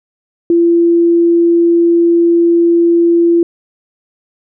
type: tone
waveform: sine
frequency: 340 Hz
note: F4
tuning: 46 cents flat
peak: -6 dBFS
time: 0.5-3.43 s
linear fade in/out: 2 ms
effects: none